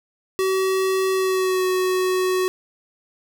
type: tone with pitch glide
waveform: square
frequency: 379.9 to 370.6 Hz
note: F#4 to F#4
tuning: +46 to +3 cents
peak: -19 dBFS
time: 0.39-2.48 s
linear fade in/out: 0 ms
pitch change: -43 cents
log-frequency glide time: 1.12-1.66 s
effects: none